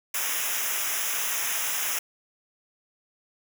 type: noise with comb filter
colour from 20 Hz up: white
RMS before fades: -28 dBFS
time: 0.14-1.99 s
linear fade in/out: 5 ms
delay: 0.23 ms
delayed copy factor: -1
effects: none